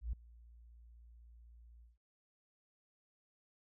sine tone with ADSR envelope, 58 Hz, A#1, 8 cents flat, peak -33 dBFS, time 0.01-1.98 s, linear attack 120 ms, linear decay 4 ms, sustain -23 dB, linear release 160 ms, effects none

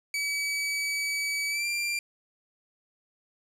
sawtooth tone with pitch glide, 2284 to 2373 Hz, D7 to D7, -49 to +17 cents, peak -24 dBFS, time 0.14-1.99 s, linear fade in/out 2 ms, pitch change +66 cents, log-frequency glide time 1.49-1.66 s, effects low-pass 11000 Hz 12 dB/octave + 11-bit

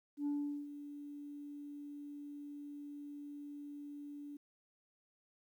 sine tone with ADSR envelope, 289.5 Hz, D4, 25 cents flat, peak -31 dBFS, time 0.17-4.37 s, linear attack 94 ms, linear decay 400 ms, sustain -14 dB, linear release 6 ms, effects tanh soft clip ceiling -32 dBFS + 12-bit

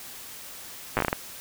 slowing click train, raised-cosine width 0.5 ms, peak -8 dBFS, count 8, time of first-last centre 0.97-1.129 s, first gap 8 ms, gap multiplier 1.34, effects white hiss -42 dBFS RMS until 1.4 s

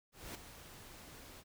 pink noise with ADSR envelope, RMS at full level -45 dBFS, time 0.12-1.44 s, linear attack 230 ms, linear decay 5 ms, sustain -9 dB, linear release 50 ms, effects none

